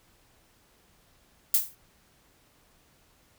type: noise with exponential decay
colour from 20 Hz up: violet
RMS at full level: -18 dBFS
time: 1.54-1.75 s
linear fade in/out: 2 ms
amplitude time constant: 44 ms
effects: pink hiss -63 dBFS RMS until 3.38 s